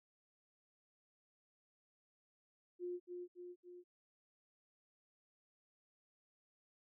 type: tone with echo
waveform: sine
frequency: 355.5 Hz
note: F4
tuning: 31 cents sharp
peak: -40 dBFS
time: 2.79-3 s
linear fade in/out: 50 ms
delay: 280 ms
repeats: 3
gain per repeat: -4 dB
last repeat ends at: 3.84 s
effects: none